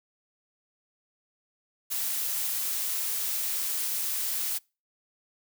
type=noise; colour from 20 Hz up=blue; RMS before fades=-30 dBFS; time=1.9-4.59 s; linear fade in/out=20 ms; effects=noise-tail reverb RT60 0.3 s tail -26 dB re dry